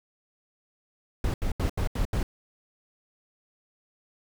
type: noise bursts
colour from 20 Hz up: brown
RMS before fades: -26 dBFS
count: 6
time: 1.24-2.23 s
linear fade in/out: 2 ms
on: 100 ms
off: 78 ms
effects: none